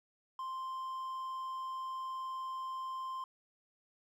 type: tone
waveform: triangle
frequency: 1046.5 Hz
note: C6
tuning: in tune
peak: -36 dBFS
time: 0.39-3.24 s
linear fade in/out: 2 ms
effects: none